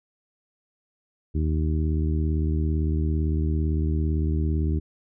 harmonic tone, 77.78 Hz, D#2, in tune, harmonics 1 / 2 / 3 / 4 / 5, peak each -22 / -29 / -33 / -32 / -37 dBFS, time 1.34-4.8 s, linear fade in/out 20 ms, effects none

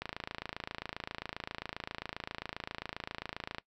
click train, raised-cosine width 0.3 ms, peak -21 dBFS, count 99, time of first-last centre 0.02-3.584 s, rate 27.5 Hz, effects noise-tail reverb RT60 0.1 s tail -19 dB re dry

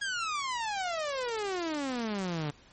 sawtooth exponential sweep, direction down, 1661.2 to 143.1 Hz, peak -27 dBFS, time 0.01-2.51 s, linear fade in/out 10 ms, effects pink hiss -58 dBFS RMS until 2.72 s + MP3 32 kbps

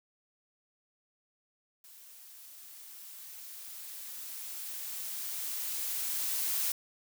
blue noise with level ramp, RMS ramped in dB -54 to -31 dBFS, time 1.84-6.72 s, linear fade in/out 2 ms, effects none

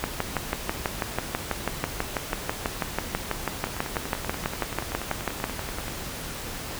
two click trains, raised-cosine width 0.5 ms, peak -17 / -9 dBFS, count 24 / 34, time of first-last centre 3.67-5.882 / 0.04-5.441 s, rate 10.4 / 6.11 Hz, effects pink hiss -35 dBFS RMS until 6.79 s

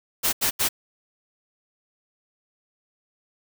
white noise bursts, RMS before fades -22 dBFS, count 3, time 0.23-0.69 s, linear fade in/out 20 ms, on 100 ms, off 80 ms, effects none

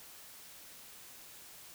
silence, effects white hiss -53 dBFS RMS until 1.74 s

